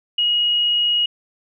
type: tone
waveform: sine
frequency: 2891 Hz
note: F#7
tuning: 41 cents flat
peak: -15 dBFS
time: 0.18-1.06 s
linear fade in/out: 5 ms
effects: none